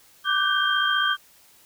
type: tone cluster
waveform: sine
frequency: 1173 / 1512 / 1567 / 3188 Hz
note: D6 / F#6 / G6 / G7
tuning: -2 / +37 / -1 / +28 cents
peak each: -25 dBFS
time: 0.24-1.17 s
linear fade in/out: 50 ms
effects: white hiss -55 dBFS RMS until 1.65 s